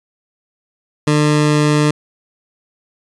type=tone; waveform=20% pulse; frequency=149.9 Hz; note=D3; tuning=36 cents sharp; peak=-6 dBFS; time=1.07-1.91 s; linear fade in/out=5 ms; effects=resampled to 22050 Hz